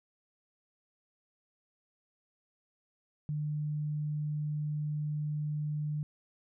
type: tone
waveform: sine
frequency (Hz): 150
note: D3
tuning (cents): +37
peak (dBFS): -31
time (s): 3.29-6.03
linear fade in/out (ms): 0
effects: none